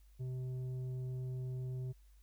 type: tone with tanh clipping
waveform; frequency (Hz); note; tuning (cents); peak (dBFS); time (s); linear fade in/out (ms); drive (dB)
triangle; 128; C3; -38; -39; 0.19-1.93; 20; 11
effects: added 50 Hz sine -59 dBFS peak until 2.22 s + white hiss -75 dBFS RMS until 2.22 s